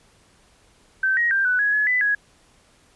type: tone with pitch steps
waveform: sine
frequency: 1547 / 1887 / 1584 / 1491 / 1669 / 1699 / 1997 / 1666 Hz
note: G6 / A#6 / G6 / F#6 / G#6 / G#6 / B6 / G#6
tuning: -23 / +21 / +18 / +13 / +8 / +39 / +19 / +5 cents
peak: -17 dBFS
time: 1.03-2.15 s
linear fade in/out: 5 ms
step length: 140 ms
effects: pink hiss -57 dBFS RMS until 2.95 s + resampled to 24000 Hz